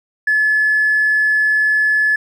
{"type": "tone with tanh clipping", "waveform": "triangle", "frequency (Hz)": 1719, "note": "A6", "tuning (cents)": -41, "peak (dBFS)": -11, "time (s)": [0.27, 2.16], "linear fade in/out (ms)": 5, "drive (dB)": 1, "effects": []}